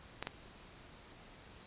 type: clicks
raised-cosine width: 0.3 ms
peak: -21 dBFS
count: 2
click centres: 0.226 / 0.271 s
effects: pink hiss -56 dBFS RMS until 1.66 s + resampled to 8000 Hz